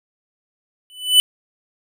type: tone with exponential growth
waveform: square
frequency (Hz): 2993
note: F#7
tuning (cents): +19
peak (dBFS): -6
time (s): 0.9-1.2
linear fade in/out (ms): 0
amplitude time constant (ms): 64
effects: none